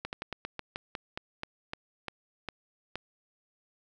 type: slowing click train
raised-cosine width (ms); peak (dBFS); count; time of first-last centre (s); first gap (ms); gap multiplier
0.3; -19; 14; 0.05-2.956; 79; 1.16
effects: none